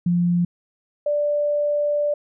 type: tone pair in turn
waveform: sine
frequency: 174.61 / 587.3 Hz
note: F3 / D5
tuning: 0 / 0 cents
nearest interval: octave + major sixth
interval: 2100 cents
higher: second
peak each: -16 / -18 dBFS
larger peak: first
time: 0.06-0.45 / 1.06-2.14 s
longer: second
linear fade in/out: 5 ms
effects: none

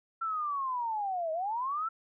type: linear two-way sweep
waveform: sine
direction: down then up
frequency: 1354 to 622.3 to 1354 Hz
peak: -30 dBFS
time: 0.21-1.89 s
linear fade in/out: 10 ms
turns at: 1.32 s
effects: none

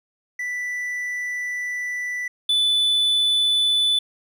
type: tone pair in turn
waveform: triangle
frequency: 1975.5 / 3488 Hz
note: B6 / A7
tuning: 0 / -16 cents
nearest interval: minor seventh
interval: 984 cents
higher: second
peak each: -23 / -15 dBFS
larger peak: second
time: 0.39-2.28 / 2.49-3.99 s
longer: first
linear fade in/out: 5 ms
effects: none

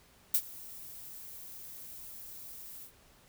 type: noise with ADSR envelope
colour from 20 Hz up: violet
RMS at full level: -25 dBFS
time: 0.34-2.92 s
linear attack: 6 ms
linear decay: 62 ms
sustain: -22 dB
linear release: 93 ms
effects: pink hiss -62 dBFS RMS until 3.28 s

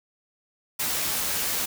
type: noise with comb filter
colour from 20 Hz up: white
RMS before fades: -27 dBFS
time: 0.79-1.66 s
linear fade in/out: 10 ms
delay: 12 ms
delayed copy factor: +0.5
effects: none

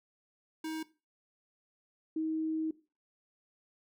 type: tone pair in turn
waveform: square / sine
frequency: 317 / 317 Hz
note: D#4 / D#4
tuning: +32 / +32 cents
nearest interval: unison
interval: 0 cents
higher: neither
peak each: -36 / -30 dBFS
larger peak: second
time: 0.64-0.83 / 2.16-2.71 s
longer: second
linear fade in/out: 5 ms
effects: noise-tail reverb RT60 0.3 s tail -17 dB re dry

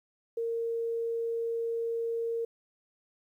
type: tone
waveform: sine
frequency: 461.2 Hz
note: A#4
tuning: 19 cents flat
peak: -29 dBFS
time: 0.37-2.45 s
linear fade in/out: 5 ms
effects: 11-bit

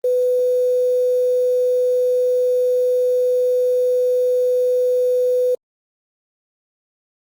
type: tone with quantisation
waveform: sine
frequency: 499.2 Hz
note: B4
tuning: 19 cents sharp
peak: -14 dBFS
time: 0.04-5.55 s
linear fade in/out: 5 ms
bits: 7
effects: Opus 32 kbps

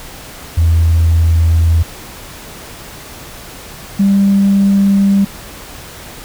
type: tone pair in turn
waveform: sine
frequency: 82.6 / 197.82 Hz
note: E2 / G3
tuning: +4 / +16 cents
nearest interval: octave + minor third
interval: 1512 cents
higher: second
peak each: -6 dBFS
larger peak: neither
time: 0.57-1.83 / 3.99-5.25 s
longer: neither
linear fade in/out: 10 ms
effects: tanh soft clip ceiling -3 dBFS + pink hiss -32 dBFS RMS until 6.24 s

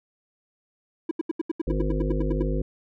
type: tone bursts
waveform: triangle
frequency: 327.6 Hz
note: E4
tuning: 11 cents flat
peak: -20 dBFS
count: 14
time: 1.09-2.425 s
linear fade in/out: 5 ms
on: 22 ms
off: 79 ms
type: harmonic tone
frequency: 51.4 Hz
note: G#1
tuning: 17 cents flat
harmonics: 1 / 3 / 5 / 7 / 9 / 10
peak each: -25 / -30 / -32 / -33 / -35 / -35 dBFS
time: 1.67-2.62 s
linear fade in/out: 5 ms
effects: none

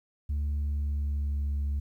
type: tone with pitch glide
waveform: sine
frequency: 73 to 71.33 Hz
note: D2 to D2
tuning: -10 to -50 cents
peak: -24 dBFS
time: 0.29-1.8 s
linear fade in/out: 10 ms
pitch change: -40 cents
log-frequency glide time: 0.51-1.57 s
effects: tanh soft clip ceiling -26 dBFS + 11-bit

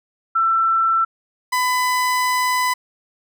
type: tone pair in turn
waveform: sine / 30% pulse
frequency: 1338 / 1002.4 Hz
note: E6 / B5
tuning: +25 / +25 cents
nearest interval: perfect fourth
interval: 500 cents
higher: first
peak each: -14 dBFS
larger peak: neither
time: 0.35-1.05 / 1.52-2.74 s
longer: second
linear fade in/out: 10 ms
effects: none

